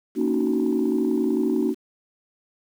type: chord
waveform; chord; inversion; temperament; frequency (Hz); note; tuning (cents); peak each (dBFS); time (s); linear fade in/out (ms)
sine; D# minor seventh; second; just; 233.3 / 280 / 311.1 / 373.4; A#3 / C#4 / D#4 / F#4; +2 / +18 / 0 / +16; -24; 0.15-1.75; 50
effects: tanh soft clip ceiling -13 dBFS + 8-bit